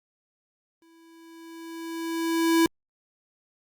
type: tone with exponential growth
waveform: square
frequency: 330 Hz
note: E4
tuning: 2 cents sharp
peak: -17 dBFS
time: 0.82-2.66 s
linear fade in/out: 1 ms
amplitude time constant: 400 ms
effects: Opus 48 kbps